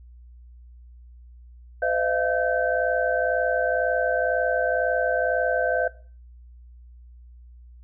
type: tone cluster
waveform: sine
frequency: 509 / 621 / 683 / 1543 Hz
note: C5 / D#5 / F5 / G6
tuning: -48 / -3 / -39 / -28 cents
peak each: -26 dBFS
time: 1.82-5.88 s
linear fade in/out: 5 ms
effects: noise-tail reverb RT60 0.4 s tail -19 dB re dry + added 60 Hz sine -44 dBFS peak until 7.83 s